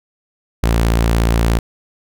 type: tone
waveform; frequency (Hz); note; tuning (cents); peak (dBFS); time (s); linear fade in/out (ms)
sawtooth; 56.9; A#1; -41; -8; 0.63-1.59; 5
effects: none